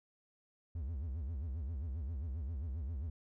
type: tone with vibrato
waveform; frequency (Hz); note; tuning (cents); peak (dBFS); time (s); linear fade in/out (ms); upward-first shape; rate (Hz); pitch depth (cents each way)
triangle; 73.8; D2; +9; -35; 0.75-3.1; 5; sine; 7.5; 280
effects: none